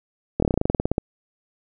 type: slowing click train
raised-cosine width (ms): 2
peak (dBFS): -6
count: 15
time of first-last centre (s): 0.4-0.981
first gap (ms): 24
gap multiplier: 1.08
effects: none